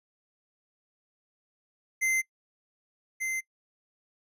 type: tone pair in turn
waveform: square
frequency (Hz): 2075 / 2075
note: C7 / C7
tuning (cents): -15 / -15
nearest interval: unison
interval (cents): 0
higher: neither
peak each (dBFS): -25 / -30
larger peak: first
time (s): 2.01-2.22 / 3.2-3.41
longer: neither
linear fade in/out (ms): 20
effects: noise-tail reverb RT60 0.1 s tail -24 dB re dry + resampled to 32000 Hz